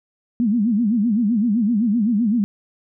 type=tone with vibrato; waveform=sine; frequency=221.3 Hz; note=A3; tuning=10 cents sharp; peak=-15 dBFS; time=0.4-2.44 s; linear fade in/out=0 ms; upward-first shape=sine; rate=7.8 Hz; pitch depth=190 cents each way; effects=none